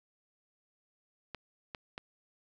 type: clicks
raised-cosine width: 0.3 ms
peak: -24 dBFS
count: 3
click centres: 1.347 / 1.748 / 1.979 s
effects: none